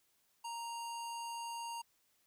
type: tone with low-pass filter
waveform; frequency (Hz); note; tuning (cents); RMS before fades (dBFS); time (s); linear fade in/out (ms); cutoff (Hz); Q
square; 932.3; A#5; 0; -43; 0.44-1.82; 10; 9600; 1.7
effects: white hiss -75 dBFS RMS until 2.26 s